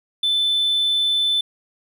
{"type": "tone", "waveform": "triangle", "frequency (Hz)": 3520, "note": "A7", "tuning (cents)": 0, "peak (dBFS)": -14, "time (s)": [0.23, 1.41], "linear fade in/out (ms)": 5, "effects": ["tanh soft clip ceiling -12 dBFS"]}